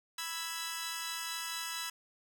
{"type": "chord", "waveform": "10% pulse", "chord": "E major", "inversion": "second", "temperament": "equal", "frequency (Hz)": [987.8, 1318.5, 1661.2], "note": ["B5", "E6", "G#6"], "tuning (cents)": [0, 0, 0], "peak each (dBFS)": -33, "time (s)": [0.18, 1.9], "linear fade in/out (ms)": 5, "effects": []}